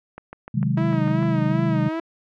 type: click train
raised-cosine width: 0.5 ms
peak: -20 dBFS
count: 8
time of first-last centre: 0.18-1.228 s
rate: 6.68 Hz
type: chord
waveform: sine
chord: Ab dominant seventh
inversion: first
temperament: equal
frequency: 130.81 / 155.56 / 185 / 207.7 Hz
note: C3 / Eb3 / Gb3 / Ab3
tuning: 0 / 0 / 0 / 0 cents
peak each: -23 / -24 / -26 / -25 dBFS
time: 0.54-1.89 s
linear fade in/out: 10 ms
type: tone with vibrato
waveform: sawtooth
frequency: 320.1 Hz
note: D#4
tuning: 49 cents sharp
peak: -20 dBFS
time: 0.77-2 s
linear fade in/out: 5 ms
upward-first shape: sine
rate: 2.6 Hz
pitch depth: 66 cents each way
effects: low-pass 2000 Hz 12 dB/octave